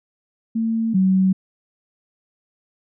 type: tone pair in turn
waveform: sine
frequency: 225.5 / 188.86 Hz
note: A3 / F#3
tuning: +43 / +36 cents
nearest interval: minor third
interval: 307 cents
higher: first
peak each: -18 / -13 dBFS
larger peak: second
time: 0.55-0.94 / 0.94-1.33 s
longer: neither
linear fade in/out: 10 ms
effects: none